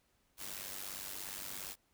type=noise with amplitude modulation; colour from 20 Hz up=white; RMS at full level=-41 dBFS; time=0.37-1.76 s; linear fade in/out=50 ms; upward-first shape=sine; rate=97.2 Hz; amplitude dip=75%; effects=pink hiss -75 dBFS RMS until 1.93 s